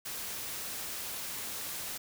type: noise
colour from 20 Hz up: white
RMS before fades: -39 dBFS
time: 0.05-1.98 s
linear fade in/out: 10 ms
effects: none